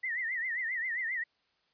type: tone with vibrato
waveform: sine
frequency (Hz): 1937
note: B6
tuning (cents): -34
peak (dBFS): -31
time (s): 0.03-1.24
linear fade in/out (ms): 10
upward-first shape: triangle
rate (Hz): 7.5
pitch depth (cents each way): 160
effects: white hiss -73 dBFS RMS until 1.73 s + resampled to 11025 Hz